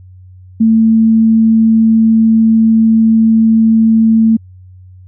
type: tone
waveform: sine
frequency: 223.3 Hz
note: A3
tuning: 26 cents sharp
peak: -5 dBFS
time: 0.6-4.37 s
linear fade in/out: 10 ms
effects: added 92 Hz sine -34 dBFS peak until 5.07 s